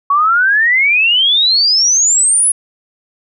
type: exponential sweep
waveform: sine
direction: up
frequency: 1108.7 to 10548 Hz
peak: -8 dBFS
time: 0.1-2.52 s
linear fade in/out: 5 ms
effects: none